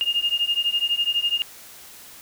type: beating tone pair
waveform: sine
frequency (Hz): 2827 / 2839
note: F7 / F7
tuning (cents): +20 / +28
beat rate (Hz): 12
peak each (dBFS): -23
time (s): 0.01-1.42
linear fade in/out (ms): 0
effects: white hiss -44 dBFS RMS until 2.21 s